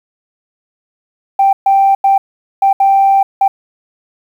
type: tone bursts at uneven times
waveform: sine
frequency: 784 Hz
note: G5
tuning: in tune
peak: -5 dBFS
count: 6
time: 1.39-1.53 / 1.66-1.95 / 2.04-2.18 / 2.62-2.73 / 2.8-3.23 / 3.41-3.48 s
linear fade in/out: 5 ms
effects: tanh soft clip ceiling -2 dBFS + 7-bit